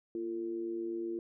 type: tone with amplitude modulation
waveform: sine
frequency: 343.1 Hz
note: F4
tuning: 31 cents flat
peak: -31 dBFS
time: 0.15-1.19 s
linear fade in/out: 2 ms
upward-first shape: sine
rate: 108 Hz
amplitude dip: 65%
effects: none